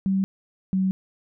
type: tone pair in turn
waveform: sine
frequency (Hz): 192.6 / 189.29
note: G3 / F#3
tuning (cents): -30 / +40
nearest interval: unison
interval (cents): 30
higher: first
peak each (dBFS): -19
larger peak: neither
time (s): 0.06-0.24 / 0.73-0.91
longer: neither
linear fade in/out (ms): 0
effects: none

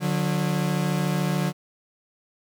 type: tone pair together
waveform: 40% pulse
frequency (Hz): 148.3 / 182.03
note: D3 / F#3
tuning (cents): +17 / -28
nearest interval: major third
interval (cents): 355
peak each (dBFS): -24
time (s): 0-1.53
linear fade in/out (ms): 50
effects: none

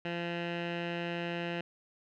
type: tone with low-pass filter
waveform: 15% pulse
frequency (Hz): 171.7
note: F3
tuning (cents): -29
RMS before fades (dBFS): -36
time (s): 0.05-1.61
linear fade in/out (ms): 2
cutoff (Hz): 2600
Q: 3.2
effects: none

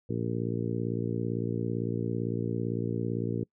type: harmonic tone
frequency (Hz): 57.8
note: A#1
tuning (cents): -14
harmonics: 2 / 3 / 4 / 5 / 6 / 7 / 8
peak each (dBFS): -33 / -35 / -36 / -37 / -38 / -38 / -39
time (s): 0.09-3.44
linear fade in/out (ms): 10
effects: noise-tail reverb RT60 0.1 s tail -26 dB re dry

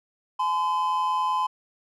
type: tone pair together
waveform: triangle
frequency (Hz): 851 / 1021.1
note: G#5 / C6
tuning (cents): +42 / -43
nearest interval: minor third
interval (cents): 315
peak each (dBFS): -27 / -21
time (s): 0.39-1.47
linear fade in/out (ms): 10
effects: none

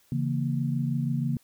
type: chord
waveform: sine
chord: A# diminished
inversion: first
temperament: equal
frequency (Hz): 138.59 / 164.81 / 233.1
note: C#3 / E3 / A#3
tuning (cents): 0 / 0 / 0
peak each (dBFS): -27 / -31 / -30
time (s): 0.12-1.37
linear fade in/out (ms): 2
effects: white hiss -63 dBFS RMS until 1.43 s

